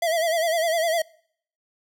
square tone with vibrato, 659.3 Hz, E5, in tune, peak -21 dBFS, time 0.02-1.02 s, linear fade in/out 5 ms, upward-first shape sine, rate 9.9 Hz, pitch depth 79 cents each way, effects noise-tail reverb RT60 0.6 s tail -24 dB re dry

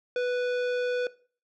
sine tone with tanh clipping, 493.9 Hz, B4, in tune, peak -27 dBFS, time 0.16-1.07 s, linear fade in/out 2 ms, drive 18 dB, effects noise-tail reverb RT60 0.4 s tail -19 dB re dry + low-pass 5000 Hz 12 dB/octave

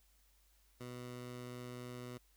15% pulse tone, 123.47 Hz, B2, in tune, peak -39 dBFS, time 0.8-2.18 s, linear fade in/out 10 ms, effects added 50 Hz sine -69 dBFS peak until 2.36 s + white hiss -73 dBFS RMS until 2.36 s

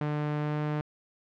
sawtooth tone with pitch glide, 149.2 to 150.15 Hz, D3 to D3, +28 to +39 cents, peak -24 dBFS, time 0.01-0.81 s, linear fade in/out 2 ms, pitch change +11 cents, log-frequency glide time 0.41-0.54 s, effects low-pass 2000 Hz 12 dB/octave

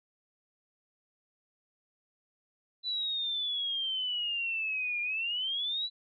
sine exponential two-way sweep, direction down then up, 4000 to 2400 to 4000 Hz, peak -30 dBFS, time 2.83-5.9 s, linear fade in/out 50 ms, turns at 5.01 s, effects none

